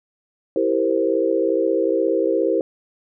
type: chord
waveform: sine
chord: C dominant seventh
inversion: first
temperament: equal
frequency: 329.6 / 392 / 466.2 / 523.3 Hz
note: E4 / G4 / Bb4 / C5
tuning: 0 / 0 / 0 / 0 cents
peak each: -22 dBFS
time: 0.56-2.61 s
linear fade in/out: 2 ms
effects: none